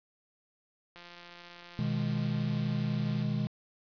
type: click train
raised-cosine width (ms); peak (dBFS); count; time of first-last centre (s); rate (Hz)
0.2; -32; 395; 0.96-3.224; 174
type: chord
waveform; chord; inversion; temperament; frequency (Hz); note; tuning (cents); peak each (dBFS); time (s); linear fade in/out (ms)
triangle; G# minor; first; equal; 123.47 / 155.56 / 207.7; B2 / D#3 / G#3; 0 / 0 / 0; -31; 1.79-3.47; 0
effects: resampled to 11025 Hz + 8-bit